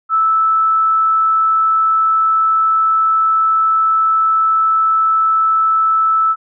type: tone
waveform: sine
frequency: 1313 Hz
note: E6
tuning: 7 cents flat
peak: -10 dBFS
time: 0.09-6.36 s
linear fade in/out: 50 ms
effects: none